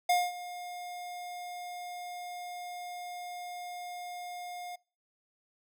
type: tone with ADSR envelope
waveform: square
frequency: 712 Hz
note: F5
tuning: 33 cents sharp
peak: -23 dBFS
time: 0.09-4.76 s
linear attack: 7 ms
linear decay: 220 ms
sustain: -17 dB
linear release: 9 ms
effects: noise-tail reverb RT60 0.4 s tail -26 dB re dry